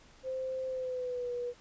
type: tone with pitch glide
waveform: sine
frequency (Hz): 521 to 486.1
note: C5 to B4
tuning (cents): -7 to -28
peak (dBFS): -33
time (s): 0.23-1.54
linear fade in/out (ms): 50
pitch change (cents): -121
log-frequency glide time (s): 0.67-1.32
effects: pink hiss -59 dBFS RMS until 1.6 s + resampled to 16000 Hz